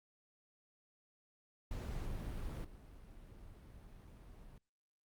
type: noise with level steps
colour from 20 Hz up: brown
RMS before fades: -42 / -55 dBFS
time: 1.71-4.58 s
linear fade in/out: 2 ms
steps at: 2.64 s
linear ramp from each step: 10 ms
effects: Opus 48 kbps